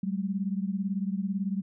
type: beating tone pair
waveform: sine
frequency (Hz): 190.3 / 208.3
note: F#3 / G#3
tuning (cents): +49 / +5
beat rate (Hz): 18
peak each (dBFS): -29 / -32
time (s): 0.03-1.62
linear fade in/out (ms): 5
effects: none